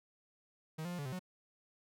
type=tone with pitch steps; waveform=45% pulse; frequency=157.8 / 175.7 / 176.9 / 143.4 / 129.2 / 183 Hz; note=D#3 / F3 / F3 / D3 / C3 / F#3; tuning=+25 / +11 / +23 / -41 / -21 / -19 cents; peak=-39 dBFS; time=0.78-1.194 s; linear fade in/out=10 ms; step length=69 ms; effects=none